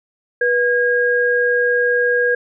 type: tone pair together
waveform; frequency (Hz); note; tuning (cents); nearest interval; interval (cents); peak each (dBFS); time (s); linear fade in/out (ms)
sine; 487.4 / 1631; B4 / G#6; -23 / -32; octave + major sixth; 2091; -16; 0.41-2.35; 5
effects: none